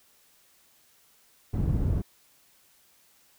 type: low-pass noise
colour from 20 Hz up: white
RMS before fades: -26 dBFS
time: 1.53-2.02 s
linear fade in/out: 10 ms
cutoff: 120 Hz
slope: 12 dB/octave
effects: white hiss -62 dBFS RMS until 3.38 s